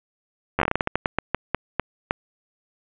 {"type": "slowing click train", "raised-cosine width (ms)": 0.5, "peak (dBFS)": -5, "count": 17, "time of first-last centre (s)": [0.59, 2.109], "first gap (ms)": 11, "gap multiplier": 1.25, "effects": ["resampled to 8000 Hz", "7-bit"]}